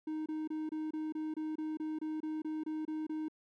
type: tone bursts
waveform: triangle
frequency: 311.1 Hz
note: D#4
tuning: in tune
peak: -33 dBFS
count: 15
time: 0.07-3.284 s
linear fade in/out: 5 ms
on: 190 ms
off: 26 ms
effects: none